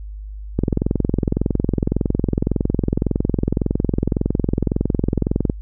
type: click train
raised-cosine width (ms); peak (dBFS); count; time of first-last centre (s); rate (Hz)
3; -4; 108; 0.59-5.498; 21.8
effects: added 51 Hz sine -29 dBFS peak until 5.61 s